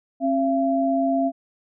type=tone pair together; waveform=sine; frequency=269.5 / 679 Hz; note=C#4 / F5; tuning=-49 / -49 cents; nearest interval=octave + major third; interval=1600 cents; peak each=-21 / -21 dBFS; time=0.2-1.32 s; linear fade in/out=50 ms; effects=none